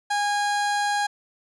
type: tone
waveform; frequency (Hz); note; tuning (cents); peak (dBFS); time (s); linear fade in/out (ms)
30% pulse; 820; G#5; -22; -19; 0.1-1.07; 10
effects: resampled to 22050 Hz